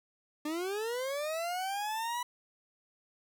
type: linear sweep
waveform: 40% pulse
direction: up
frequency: 293.7 to 987.8 Hz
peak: -32 dBFS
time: 0.45-2.23 s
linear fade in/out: 5 ms
effects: none